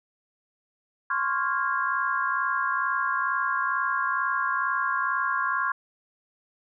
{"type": "chord", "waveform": "sine", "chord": "Db major seventh", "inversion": "third", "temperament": "equal with one note detuned", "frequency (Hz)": [1046.5, 1108.7, 1396.9, 1639.3], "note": ["C6", "Db6", "F6", "Ab6"], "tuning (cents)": [0, 0, 0, -23], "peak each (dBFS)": -29, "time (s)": [1.1, 5.72], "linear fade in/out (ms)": 5, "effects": []}